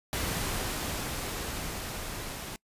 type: noise with level ramp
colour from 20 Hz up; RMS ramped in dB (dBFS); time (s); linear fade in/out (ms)
pink; -31 to -39; 0.13-2.56; 0
effects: noise-tail reverb RT60 0.1 s tail -24 dB re dry + resampled to 32000 Hz